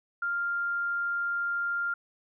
sine tone, 1396.9 Hz, F6, in tune, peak -27 dBFS, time 0.22-1.94 s, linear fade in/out 5 ms, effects none

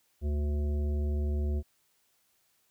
harmonic tone, 73.42 Hz, D2, in tune, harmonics 1 / 3 / 5 / 7 / 9, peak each -27 / -40 / -41 / -50 / -51 dBFS, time 0.21-1.63 s, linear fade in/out 50 ms, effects white hiss -71 dBFS RMS until 2.7 s

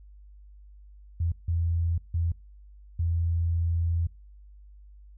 sine tone bursts at uneven times, 84.2 Hz, E2, 37 cents sharp, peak -23 dBFS, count 4, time 1.2-1.32 / 1.48-1.98 / 2.14-2.32 / 2.99-4.07 s, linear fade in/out 5 ms, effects noise-tail reverb RT60 0.3 s tail -25 dB re dry + added 50 Hz sine -47 dBFS peak until 5.17 s

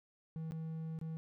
triangle tone with dropouts, 160.7 Hz, E3, 44 cents flat, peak -37 dBFS, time 0.36-1.17 s, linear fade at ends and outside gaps 0 ms, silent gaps 0.51-0.52 / 0.989-1.013 s, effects none

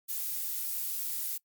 violet noise, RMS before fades -34 dBFS, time 0.08-1.38 s, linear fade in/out 20 ms, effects noise-tail reverb RT60 0.1 s tail -20 dB re dry + Opus 48 kbps

